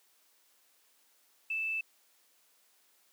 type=tone with quantisation; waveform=sine; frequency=2637 Hz; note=E7; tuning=in tune; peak=-31 dBFS; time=1.5-1.81 s; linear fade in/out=5 ms; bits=10; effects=white hiss -68 dBFS RMS until 3.12 s + high-pass 300 Hz 12 dB/octave